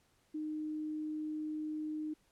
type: tone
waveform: sine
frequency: 307.5 Hz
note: D#4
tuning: 20 cents flat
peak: -36 dBFS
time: 0.34-2.14 s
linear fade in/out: 10 ms
effects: pink hiss -72 dBFS RMS until 2.31 s + low-pass 12000 Hz 12 dB/octave